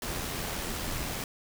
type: noise with amplitude modulation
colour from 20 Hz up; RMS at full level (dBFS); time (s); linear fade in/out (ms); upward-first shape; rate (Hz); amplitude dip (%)
pink; -33; 0.02-1.24; 2; sine; 86.5; 30
effects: none